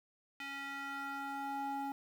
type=tone with band-pass filter sweep; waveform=square; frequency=277.2 Hz; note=C#4; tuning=in tune; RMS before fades=-41 dBFS; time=0.4-1.92 s; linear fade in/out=2 ms; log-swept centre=2300 to 680 Hz; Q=2.2; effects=10-bit